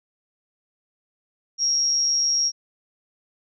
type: tone with amplitude modulation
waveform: sine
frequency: 5600 Hz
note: F8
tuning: 4 cents sharp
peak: -16 dBFS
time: 1.58-2.52 s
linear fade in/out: 50 ms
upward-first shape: sine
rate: 147 Hz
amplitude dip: 50%
effects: none